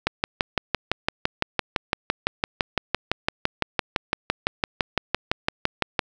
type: click train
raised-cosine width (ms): 0.3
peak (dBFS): -4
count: 36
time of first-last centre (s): 0.07-5.992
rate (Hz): 5.91
effects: none